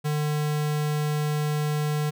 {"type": "tone", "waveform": "square", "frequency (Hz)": 150, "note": "D3", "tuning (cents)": 37, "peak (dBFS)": -24, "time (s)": [0.04, 2.11], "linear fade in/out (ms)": 20, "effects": []}